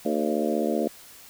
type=harmonic tone with a mistuned harmonic; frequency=75.5 Hz; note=D2; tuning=48 cents sharp; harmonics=3 / 4 / 5 / 6 / 7 / 8 / 9; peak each=-28 / -29 / -30 / -31 / -31 / -32 / -33 dBFS; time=0.05-0.88 s; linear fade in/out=5 ms; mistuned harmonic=8; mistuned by=-28 cents; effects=white hiss -48 dBFS RMS until 1.29 s